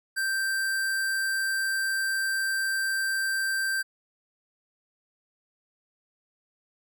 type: tone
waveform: square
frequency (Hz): 1568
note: G6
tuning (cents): 0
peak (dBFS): -26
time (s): 0.16-3.83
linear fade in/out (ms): 20
effects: none